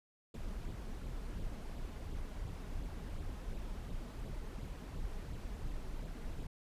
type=noise with flanger; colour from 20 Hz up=brown; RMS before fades=-42 dBFS; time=0.34-6.47 s; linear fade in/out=5 ms; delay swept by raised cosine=0.25 to 4.85 ms; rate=2.8 Hz; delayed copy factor=+0.5; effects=resampled to 32000 Hz